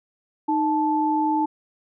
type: tone pair together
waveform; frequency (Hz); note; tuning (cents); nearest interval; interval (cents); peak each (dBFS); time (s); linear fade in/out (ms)
sine; 309 / 874; D#4 / A5; -12 / -12; octave + tritone; 1800; -22 / -21; 0.48-1.46; 10
effects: none